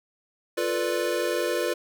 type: chord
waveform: square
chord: B half-diminished seventh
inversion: second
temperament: equal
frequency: 349.2 / 440 / 493.9 / 587.3 Hz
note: F4 / A4 / B4 / D5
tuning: 0 / 0 / 0 / 0 cents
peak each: -30 / -33 / -29 / -31 dBFS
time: 0.57-1.74 s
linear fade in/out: 10 ms
effects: none

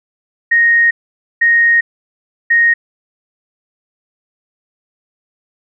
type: tone bursts at uneven times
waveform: sine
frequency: 1864.7 Hz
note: A#6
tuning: in tune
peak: -7 dBFS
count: 3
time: 0.51-0.91 / 1.41-1.81 / 2.5-2.74 s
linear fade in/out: 10 ms
effects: none

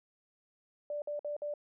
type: tone bursts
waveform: sine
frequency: 588 Hz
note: D5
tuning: 2 cents sharp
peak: -34 dBFS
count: 4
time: 0.9-1.539 s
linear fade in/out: 2 ms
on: 120 ms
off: 53 ms
effects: none

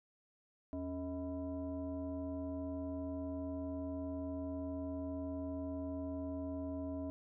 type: tone with frequency modulation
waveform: sine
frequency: 277.2 Hz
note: C#4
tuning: in tune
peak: -38 dBFS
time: 0.73-7.1 s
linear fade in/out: 0 ms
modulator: 358 Hz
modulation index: 0.96
effects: none

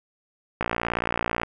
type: click train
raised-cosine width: 0.5 ms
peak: -9 dBFS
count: 49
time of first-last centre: 0.61-1.433 s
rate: 58.3 Hz
effects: none

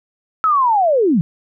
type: linear sweep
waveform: sine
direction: down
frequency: 1318.5 to 147.7 Hz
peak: -11 dBFS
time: 0.44-1.21 s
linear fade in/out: 0 ms
effects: none

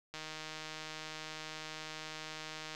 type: click train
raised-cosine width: 0.2 ms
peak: -26 dBFS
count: 408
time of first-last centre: 0.14-2.749 s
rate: 156 Hz
effects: none

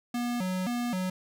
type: tone with vibrato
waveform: square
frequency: 211.2 Hz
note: G#3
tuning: 29 cents sharp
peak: -29 dBFS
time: 0.14-1.1 s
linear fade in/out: 5 ms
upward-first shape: square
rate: 1.9 Hz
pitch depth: 230 cents each way
effects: none

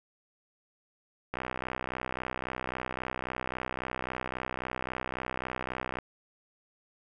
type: click train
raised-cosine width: 0.5 ms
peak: -18 dBFS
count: 297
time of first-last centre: 1.34-5.987 s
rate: 63.7 Hz
effects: none

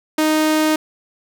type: tone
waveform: sawtooth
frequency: 310.4 Hz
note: D#4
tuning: 4 cents flat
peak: -10 dBFS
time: 0.18-0.76 s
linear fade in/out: 5 ms
effects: none

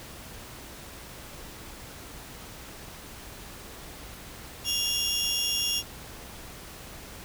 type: tone cluster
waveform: 30% pulse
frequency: 2804 / 3350 / 5520 Hz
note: F7 / G#7 / F8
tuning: +6 / +14 / -21 cents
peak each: -26 / -29 / -27 dBFS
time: 4.64-5.83 s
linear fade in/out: 50 ms
effects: added 60 Hz sine -53 dBFS peak until 7.24 s + pink hiss -44 dBFS RMS until 7.24 s

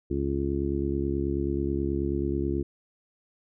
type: harmonic tone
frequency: 69.3 Hz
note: C#2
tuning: in tune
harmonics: 1 / 2 / 3 / 4 / 5 / 6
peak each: -31 / -34 / -36 / -32 / -29 / -37 dBFS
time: 0.1-2.63 s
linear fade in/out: 10 ms
effects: none

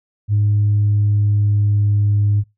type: tone with pitch glide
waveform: sine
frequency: 103.83 to 102.93 Hz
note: G#2 to G#2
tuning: 0 to -15 cents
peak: -11 dBFS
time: 0.28-2.44 s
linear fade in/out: 50 ms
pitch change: -15 cents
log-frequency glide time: 0.48-1.99 s
effects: noise-tail reverb RT60 0.2 s tail -22 dB re dry + tanh soft clip ceiling -9 dBFS

